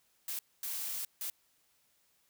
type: noise bursts at uneven times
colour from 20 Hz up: blue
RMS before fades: -38 dBFS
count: 3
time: 0.28-0.39 / 0.63-1.05 / 1.21-1.3 s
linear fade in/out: 2 ms
effects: white hiss -72 dBFS RMS until 2.29 s